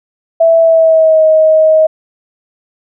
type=tone with pitch glide; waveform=sine; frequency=659.3 to 629.9 Hz; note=E5 to D#5; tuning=0 to +21 cents; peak=-4 dBFS; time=0.4-1.87 s; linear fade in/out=10 ms; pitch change=-79 cents; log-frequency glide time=0.6-1.24 s; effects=none